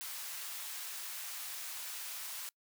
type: high-pass noise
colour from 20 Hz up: white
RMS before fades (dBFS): -43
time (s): 0.01-2.49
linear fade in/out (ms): 0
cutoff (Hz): 930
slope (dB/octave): 12
effects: noise-tail reverb RT60 0.1 s tail -25 dB re dry